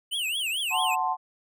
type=tone with vibrato; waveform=square; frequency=2900 Hz; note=F#7; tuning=35 cents flat; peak=-27 dBFS; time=0.11-0.96 s; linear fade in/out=20 ms; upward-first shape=triangle; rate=4.6 Hz; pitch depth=280 cents each way
type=chord; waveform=sine; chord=F# diminished; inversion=none; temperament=equal; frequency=740 / 880 / 1046.5 Hz; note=F#5 / A5 / C6; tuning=0 / 0 / 0 cents; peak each=-28 dBFS; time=0.7-1.17 s; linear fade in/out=50 ms
effects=none